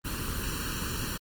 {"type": "noise with comb filter", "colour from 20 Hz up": "pink", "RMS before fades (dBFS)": -33, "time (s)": [0.04, 1.18], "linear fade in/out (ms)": 20, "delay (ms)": 0.7, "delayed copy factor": 0.95, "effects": ["Opus 24 kbps"]}